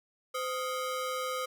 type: ring-modulated tone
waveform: 40% pulse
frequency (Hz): 880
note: A5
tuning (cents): 0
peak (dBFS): -28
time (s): 0.34-1.46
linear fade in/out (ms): 10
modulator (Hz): 367
effects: none